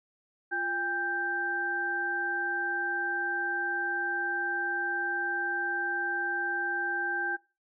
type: tone cluster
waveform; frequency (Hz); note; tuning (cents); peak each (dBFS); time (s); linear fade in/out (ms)
sine; 348.6 / 806 / 1570; F4 / G5 / G6; -3 / +48 / +2; -38 / -36 / -29; 0.51-7.37; 20
effects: noise-tail reverb RT60 0.3 s tail -21 dB re dry